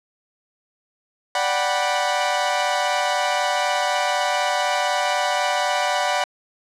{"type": "chord", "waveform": "sawtooth", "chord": "G major seventh", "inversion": "second", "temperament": "equal with one note detuned", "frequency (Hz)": [587.3, 740, 784, 981.5], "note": ["D5", "F#5", "G5", "B5"], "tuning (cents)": [0, 0, 0, -11], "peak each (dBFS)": [-21, -19, -25, -21], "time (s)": [1.35, 6.24], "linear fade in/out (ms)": 2, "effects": ["low-pass 7000 Hz 12 dB/octave"]}